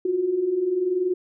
sine tone pair together, 346 / 366.6 Hz, F4 / F#4, -16 / -16 cents, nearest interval minor second, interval 100 cents, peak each -28 / -21 dBFS, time 0.05-1.14 s, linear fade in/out 5 ms, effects none

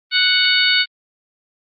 harmonic tone, 740 Hz, F#5, in tune, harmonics 2 / 3 / 4 / 5 / 6, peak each -19 / -19 / -19 / -19 / -19 dBFS, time 0.11-0.86 s, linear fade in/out 50 ms, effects Opus 24 kbps

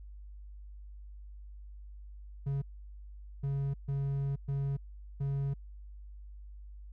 triangle tone bursts at uneven times, 138.59 Hz, C#3, in tune, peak -28 dBFS, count 5, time 2.46-2.62 / 3.43-3.74 / 3.88-4.36 / 4.48-4.77 / 5.2-5.54 s, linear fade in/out 10 ms, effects added 50 Hz sine -45 dBFS peak until 6.92 s

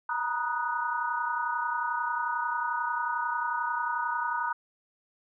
sine chord, B major seventh, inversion third, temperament equal with one note detuned, 932.3 / 963.5 / 1244.5 / 1480 Hz, A#5 / B5 / D#6 / F#6, 0 / -43 / 0 / 0 cents, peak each -33 dBFS, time 0.09-4.53 s, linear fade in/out 5 ms, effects none

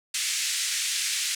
white band-pass noise, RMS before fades -28 dBFS, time 0.14-1.35 s, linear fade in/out 5 ms, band 1900 to 8700 Hz, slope 24 dB/octave, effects none

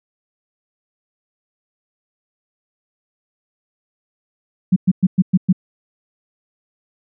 sine tone bursts, 184.4 Hz, F#3, 6 cents flat, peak -8 dBFS, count 6, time 4.72-5.528 s, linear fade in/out 10 ms, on 43 ms, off 110 ms, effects none

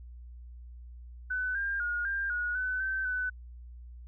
sine tone with pitch steps, 1505 / 1600 / 1435 / 1594 / 1452 / 1508 / 1545 / 1502 Hz, F#6 / G6 / F6 / G6 / F#6 / F#6 / G6 / F#6, +29 / +35 / +47 / +28 / -33 / +32 / -26 / +26 cents, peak -29 dBFS, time 1.3-3.3 s, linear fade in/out 10 ms, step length 250 ms, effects added 60 Hz sine -44 dBFS peak until 4.07 s

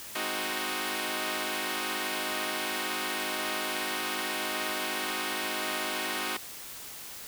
5% pulse chord, Ab dominant seventh, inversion none, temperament equal, 207.7 / 261.6 / 311.1 / 370 Hz, Ab3 / C4 / Eb4 / Gb4, 0 / 0 / 0 / 0 cents, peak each -28 / -27 / -24 / -23 dBFS, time 0.15-6.37 s, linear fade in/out 5 ms, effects white hiss -43 dBFS RMS until 7.27 s

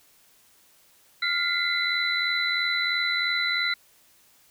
sine tone cluster, 1399 / 2019 / 2102 / 3990 Hz, F6 / B6 / C7 / B7, +3 / +38 / +7 / +17 cents, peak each -29 / -28 / -30 / -27 dBFS, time 1.22-3.74 s, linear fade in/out 5 ms, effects white hiss -59 dBFS RMS until 4.5 s

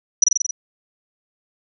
sine tone with echo, 5870 Hz, F#8, 15 cents flat, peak -8 dBFS, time 0.22-0.24 s, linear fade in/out 5 ms, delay 45 ms, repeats 6, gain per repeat -2 dB, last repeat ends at 0.51 s, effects none

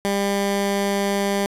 15% pulse tone, 199.6 Hz, G3, 32 cents sharp, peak -13 dBFS, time 0.05-1.46 s, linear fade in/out 0 ms, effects resampled to 32000 Hz + 7-bit

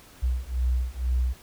sine beating tone pair, 61.4 / 63.5 Hz, B1 / B1, -9 / +49 cents, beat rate 2.1 Hz, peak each -26 dBFS, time 0.22-1.34 s, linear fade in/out 20 ms, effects pink hiss -51 dBFS RMS until 1.42 s

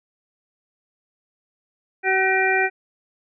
harmonic tone with a mistuned harmonic, 379.9 Hz, F#4, 46 cents sharp, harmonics 1 / 2 / 4 / 5 / 6, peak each -23 / -23 / -23 / -23 / -23 dBFS, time 2.03-2.7 s, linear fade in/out 50 ms, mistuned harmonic 6, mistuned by +76 cents, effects none

